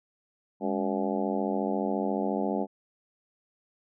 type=harmonic tone with a mistuned harmonic; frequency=94.3 Hz; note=F#2; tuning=33 cents sharp; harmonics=2 / 3 / 4 / 5 / 6 / 7 / 8 / 9; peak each=-31 / -33 / -34 / -35 / -36 / -36 / -37 / -38 dBFS; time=0.6-2.67 s; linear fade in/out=50 ms; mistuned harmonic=2; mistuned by=+140 cents; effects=none